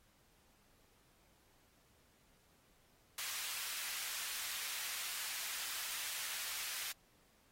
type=high-pass noise; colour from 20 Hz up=pink; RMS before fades=-43 dBFS; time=3.18-6.92 s; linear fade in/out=2 ms; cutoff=1800 Hz; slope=12 dB/octave; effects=pink hiss -71 dBFS RMS until 7.51 s + AAC 48 kbps